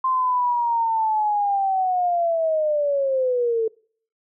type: linear sweep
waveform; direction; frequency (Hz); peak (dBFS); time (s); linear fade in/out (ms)
sine; down; 1048 to 440; -18; 0.04-3.68; 5
effects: noise-tail reverb RT60 0.5 s tail -24 dB re dry